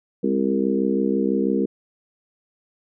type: harmonic tone with a mistuned harmonic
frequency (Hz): 66.1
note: C2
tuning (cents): +18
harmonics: 3 / 4 / 5 / 6 / 7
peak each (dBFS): -23 / -24 / -25 / -26 / -26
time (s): 0.23-1.66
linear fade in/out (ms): 10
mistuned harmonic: 3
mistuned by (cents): +41
effects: none